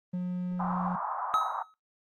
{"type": "tone", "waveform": "triangle", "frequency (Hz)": 180, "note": "F#3", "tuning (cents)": -47, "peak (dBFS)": -27, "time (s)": [0.13, 0.96], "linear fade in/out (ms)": 10}
{"type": "band-pass noise", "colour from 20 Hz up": "white", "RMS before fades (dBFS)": -34, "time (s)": [0.59, 1.63], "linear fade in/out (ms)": 10, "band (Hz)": [730, 1200], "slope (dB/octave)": 48}
{"type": "tone with exponential decay", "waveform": "triangle", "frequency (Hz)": 1279, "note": "D#6", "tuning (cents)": 47, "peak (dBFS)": -19, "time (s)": [1.34, 1.74], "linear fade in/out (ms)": 0, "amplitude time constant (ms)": 85}
{"effects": ["noise-tail reverb RT60 0.2 s tail -21 dB re dry", "Opus 24 kbps"]}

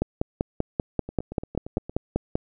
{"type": "two click trains", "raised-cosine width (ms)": 2, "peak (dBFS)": [-21, -9], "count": [8, 13], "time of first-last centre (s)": [[1.09, 1.896], [0.02, 2.355]], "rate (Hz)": [8.69, 5.14], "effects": []}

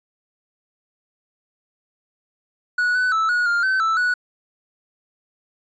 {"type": "tone with pitch steps", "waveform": "triangle", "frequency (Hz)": [1466, 1498, 1313, 1454, 1403, 1533, 1321, 1472], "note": ["F#6", "F#6", "E6", "F#6", "F6", "G6", "E6", "F#6"], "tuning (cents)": [-16, 21, -7, -31, 8, -39, 3, -9], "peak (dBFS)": -15, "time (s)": [2.78, 4.14], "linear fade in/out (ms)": 5, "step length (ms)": 170, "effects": ["resampled to 16000 Hz"]}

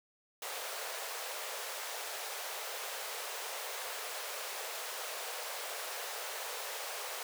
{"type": "high-pass noise", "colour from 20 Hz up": "pink", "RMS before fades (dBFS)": -41, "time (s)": [0.42, 7.23], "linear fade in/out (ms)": 2, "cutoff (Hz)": 450, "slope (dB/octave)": 48, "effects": []}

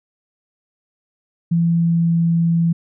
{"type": "tone with pitch glide", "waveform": "sine", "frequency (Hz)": [168.5, 167.53], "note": ["E3", "E3"], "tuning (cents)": [38, 28], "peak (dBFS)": -13, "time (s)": [1.51, 2.73], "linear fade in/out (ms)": 10, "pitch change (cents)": -10, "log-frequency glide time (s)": [1.65, 2.16], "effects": []}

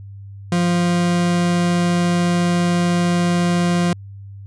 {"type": "tone", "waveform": "40% pulse", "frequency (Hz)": 174.61, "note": "F3", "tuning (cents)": 0, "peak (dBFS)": -14, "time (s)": [0.52, 3.93], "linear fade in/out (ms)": 2, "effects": ["added 99 Hz sine -33 dBFS peak until 4.46 s", "resampled to 22050 Hz"]}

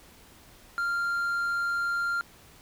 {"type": "tone", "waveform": "triangle", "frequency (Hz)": 1392, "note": "F6", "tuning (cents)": -6, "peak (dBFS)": -24, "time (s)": [0.78, 2.21], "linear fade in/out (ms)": 0, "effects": ["pink hiss -54 dBFS RMS until 2.61 s"]}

